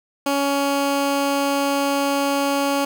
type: tone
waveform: 15% pulse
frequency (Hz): 280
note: C#4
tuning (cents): +18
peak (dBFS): -12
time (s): 0.26-2.85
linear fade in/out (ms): 5
effects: none